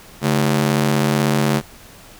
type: ring-modulated tone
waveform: sawtooth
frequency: 178.1 Hz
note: F3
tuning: 34 cents sharp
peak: -8 dBFS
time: 0.21-1.62 s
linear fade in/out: 50 ms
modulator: 38 Hz
effects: pink hiss -43 dBFS RMS until 2.19 s